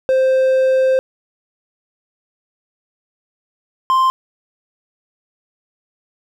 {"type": "tone pair in turn", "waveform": "triangle", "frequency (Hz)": [523.3, 1046.6], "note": ["C5", "C6"], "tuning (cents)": [0, 0], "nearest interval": "octave", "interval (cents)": 1200, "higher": "second", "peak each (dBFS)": -9, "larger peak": "neither", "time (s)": [[0.09, 0.99], [3.9, 4.1]], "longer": "first", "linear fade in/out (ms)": 0, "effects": []}